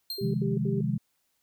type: tone with exponential decay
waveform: 45% pulse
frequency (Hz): 4186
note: C8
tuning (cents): 0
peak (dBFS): -29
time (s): 0.1-0.44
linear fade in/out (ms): 2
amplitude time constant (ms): 72
type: tone bursts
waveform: sine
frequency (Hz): 394.9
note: G4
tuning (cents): +13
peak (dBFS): -31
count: 3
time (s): 0.18-0.81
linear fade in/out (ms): 5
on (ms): 160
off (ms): 75
type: chord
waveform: sine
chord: F minor seventh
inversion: second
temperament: equal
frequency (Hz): 130.81 / 155.56 / 174.61 / 207.7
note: C3 / Eb3 / F3 / Ab3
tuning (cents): 0 / 0 / 0 / 0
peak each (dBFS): -30 / -31 / -33 / -30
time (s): 0.21-0.98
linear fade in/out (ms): 10
effects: white hiss -74 dBFS RMS until 1.42 s